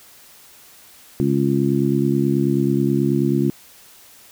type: harmonic tone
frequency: 69.3 Hz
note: C#2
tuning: in tune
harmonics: 2 / 3 / 4 / 5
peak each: -21 / -21 / -21 / -21 dBFS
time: 1.2-3.5 s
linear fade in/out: 0 ms
effects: white hiss -47 dBFS RMS until 4.31 s